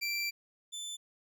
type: tone pair in turn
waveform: 25% pulse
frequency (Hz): 2349 / 3520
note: D7 / A7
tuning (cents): 0 / 0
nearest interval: perfect fifth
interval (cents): 700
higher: second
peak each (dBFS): -28 / -35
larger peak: first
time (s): 0.01-0.31 / 0.72-0.97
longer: first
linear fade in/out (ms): 20
effects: none